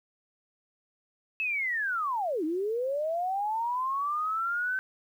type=linear two-way sweep; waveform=sine; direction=down then up; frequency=2637 to 299.4 to 1542 Hz; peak=-27 dBFS; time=1.4-4.79 s; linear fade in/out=0 ms; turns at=2.44 s; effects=10-bit